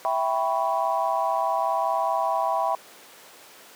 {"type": "chord", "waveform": "sine", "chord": "C# half-diminished seventh", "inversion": "first", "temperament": "equal", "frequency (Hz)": [659.3, 784, 987.8, 1108.7], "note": ["E5", "G5", "B5", "C#6"], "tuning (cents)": [0, 0, 0, 0], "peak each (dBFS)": [-26, -26, -26, -31], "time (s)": [0.05, 2.75], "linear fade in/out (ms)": 0, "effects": ["pink hiss -47 dBFS RMS until 3.75 s", "high-pass 400 Hz 12 dB/octave"]}